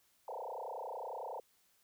sine tone with frequency modulation, 705 Hz, F5, 16 cents sharp, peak -40 dBFS, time 0.28-1.4 s, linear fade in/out 2 ms, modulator 30.9 Hz, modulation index 7.7, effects white hiss -72 dBFS RMS until 1.83 s

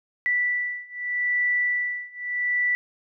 sine beating tone pair, 1967 / 1967.81 Hz, B6 / B6, -7 / -7 cents, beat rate 0.81 Hz, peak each -26 / -25 dBFS, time 0.26-2.75 s, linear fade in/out 0 ms, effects none

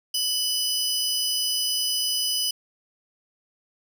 sawtooth tone pair together, 2979 / 5010 Hz, F#7 / D#8, +11 / +11 cents, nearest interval major sixth, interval 900 cents, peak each -23 dBFS, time 0.14-2.51 s, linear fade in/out 5 ms, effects none

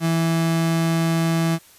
35% pulse tone, 164.81 Hz, E3, in tune, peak -16 dBFS, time 0-1.59 s, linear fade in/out 50 ms, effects white hiss -50 dBFS RMS until 1.78 s + resampled to 32000 Hz

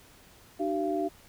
sine tone cluster, 302.5 / 381.1 / 684 Hz, D#4 / G4 / F5, -49 / -49 / -36 cents, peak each -31 dBFS, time 0.59-1.09 s, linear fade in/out 20 ms, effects pink hiss -56 dBFS RMS until 1.28 s

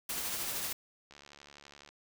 white noise with tremolo, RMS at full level -35 dBFS, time 0.09-0.73 s, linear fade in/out 5 ms, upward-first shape triangle, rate 13 Hz, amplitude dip 35%
click train, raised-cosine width 0.2 ms, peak -35 dBFS, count 57, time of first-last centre 1.11-1.89 s, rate 71.8 Hz
effects none

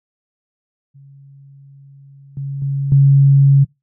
sine tone with level steps, 138.59 Hz, C#3, in tune, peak -39 / -21 / -16 / -6 dBFS, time 0.94-3.65 s, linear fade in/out 20 ms, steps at 2.37 / 2.62 / 2.92 s, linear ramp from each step 2 ms, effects noise-tail reverb RT60 0.2 s tail -24 dB re dry

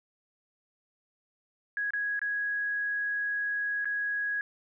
sine tone with dropouts, 1661.2 Hz, G#6, in tune, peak -28 dBFS, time 1.77-4.41 s, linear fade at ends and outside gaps 1 ms, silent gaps 1.906-1.935 / 2.193-2.216 / 3.846-3.855 s, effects none

